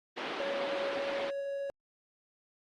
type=band-pass noise; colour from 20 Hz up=pink; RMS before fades=-37 dBFS; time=0.16-1.31 s; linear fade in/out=20 ms; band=280 to 3900 Hz; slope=24 dB/octave
type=tone; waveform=triangle; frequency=557 Hz; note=C#5; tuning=8 cents sharp; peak=-31 dBFS; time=0.4-1.7 s; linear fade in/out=0 ms
effects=Opus 32 kbps